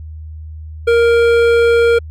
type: tone with hard clipping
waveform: sine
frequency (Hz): 467.6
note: A#4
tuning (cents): +5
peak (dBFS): -10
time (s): 0.87-1.99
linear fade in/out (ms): 10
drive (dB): 12
effects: added 78 Hz sine -27 dBFS peak until 2.1 s